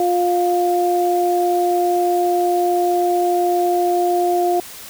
sine tone pair together, 353.4 / 703.9 Hz, F4 / F5, +21 / +13 cents, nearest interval octave, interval 1192 cents, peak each -17 dBFS, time 0-4.6 s, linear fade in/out 2 ms, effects white hiss -36 dBFS RMS until 4.89 s

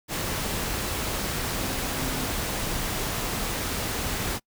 sine tone in noise, 261.6 Hz, C4, in tune, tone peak -36 dBFS, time 1.55-2.34 s, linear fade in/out 50 ms, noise pink, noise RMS -29 dBFS, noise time 0.08-4.4 s, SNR -10 dB, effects noise-tail reverb RT60 0.1 s tail -26 dB re dry

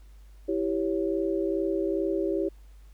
sine chord, C# diminished, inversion first, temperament equal, 329.6 / 392 / 554.4 Hz, E4 / G4 / C#5, 0 / 0 / 0 cents, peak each -28 / -28 / -32 dBFS, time 0.48-2.49 s, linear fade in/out 10 ms, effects added 50 Hz sine -47 dBFS peak until 2.93 s + pink hiss -65 dBFS RMS until 2.93 s

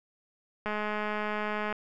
click train, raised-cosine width 0.5 ms, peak -18 dBFS, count 226, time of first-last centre 0.66-1.726 s, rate 211 Hz, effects none

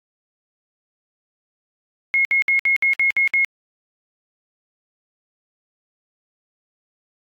sine tone bursts, 2161 Hz, C#7, 45 cents flat, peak -14 dBFS, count 8, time 2.14-3.447 s, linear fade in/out 0 ms, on 110 ms, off 61 ms, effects AAC 64 kbps

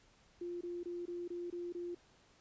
sine tone bursts, 349.2 Hz, F4, in tune, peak -39 dBFS, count 7, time 0.41-1.948 s, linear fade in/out 5 ms, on 200 ms, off 23 ms, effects pink hiss -67 dBFS RMS until 2.4 s + resampled to 16000 Hz

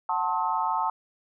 sine chord, F# diminished seventh, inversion none, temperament just, 740 / 888 / 1065.6 / 1278.7 Hz, F#5 / A5 / C6 / Eb6, 0 / +16 / +31 / +47 cents, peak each -32 / -26 / -30 / -32 dBFS, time 0.09-0.9 s, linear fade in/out 2 ms, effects none

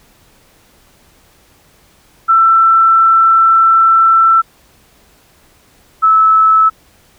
sine tone pair in turn, 1336 / 1304.7 Hz, E6 / E6, +23 / -18 cents, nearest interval unison, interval 41 cents, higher first, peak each -5 dBFS, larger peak neither, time 2.28-4.42 / 6.02-6.7 s, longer first, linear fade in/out 20 ms, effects pink hiss -49 dBFS RMS until 7.18 s

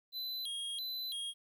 square tone with vibrato, 3621 Hz, A7, 49 cents sharp, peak -38 dBFS, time 0.12-1.34 s, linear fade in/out 50 ms, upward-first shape square, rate 1.5 Hz, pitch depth 180 cents each way, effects 12-bit

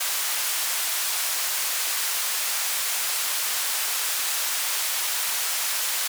white band-pass noise, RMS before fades -26 dBFS, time 0-6.08 s, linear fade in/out 10 ms, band 820 to 15000 Hz, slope 12 dB/octave, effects none

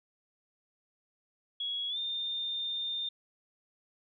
sine tone with pitch glide, 3337 to 3618 Hz, G#7 to A7, +8 to +48 cents, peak -32 dBFS, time 1.6-3.09 s, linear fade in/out 5 ms, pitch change +140 cents, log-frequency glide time 1.89-1.98 s, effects none

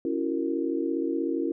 sine chord, F# dominant seventh, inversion second, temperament just, 277.5 / 333 / 370 / 462.5 Hz, C#4 / E4 / F#4 / A#4, +2 / +18 / 0 / -14 cents, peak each -30 / -28 / -34 / -33 dBFS, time 0.05-1.52 s, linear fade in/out 2 ms, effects none

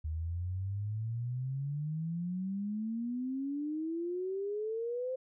sine exponential sweep, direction up, 76.6 to 523.3 Hz, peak -33 dBFS, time 0.04-5.16 s, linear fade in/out 10 ms, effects none

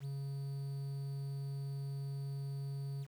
triangle tone with quantisation, 138.59 Hz, C#3, in tune, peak -36 dBFS, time 0-3.07 s, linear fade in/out 50 ms, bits 10, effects none

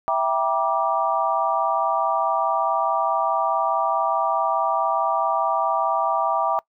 sine chord, E half-diminished seventh, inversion none, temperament equal with one note detuned, 659.3 / 784 / 956.9 / 1174.7 Hz, E5 / G5 / Bb5 / D6, 0 / 0 / +45 / 0 cents, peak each -24 dBFS, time 0.08-6.59 s, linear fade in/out 0 ms, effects noise-tail reverb RT60 0.1 s tail -23 dB re dry

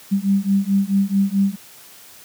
sine beating tone pair, 194.8 / 199.4 Hz, G3 / G3, -11 / +30 cents, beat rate 4.6 Hz, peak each -18 dBFS, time 0.11-1.56 s, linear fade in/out 20 ms, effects white hiss -44 dBFS RMS until 2.24 s + high-pass 80 Hz 12 dB/octave

